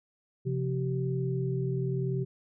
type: tone cluster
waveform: sine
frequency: 132.4 / 173.1 / 384.7 Hz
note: C3 / F3 / G4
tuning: +21 / -15 / -33 cents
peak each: -29 / -35 / -34 dBFS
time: 0.45-2.25 s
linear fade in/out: 20 ms
effects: none